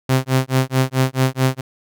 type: tone with tremolo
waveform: sawtooth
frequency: 130.81 Hz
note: C3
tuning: in tune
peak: -8 dBFS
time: 0.09-1.61 s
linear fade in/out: 5 ms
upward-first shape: sine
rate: 4.6 Hz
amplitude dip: 100%
effects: none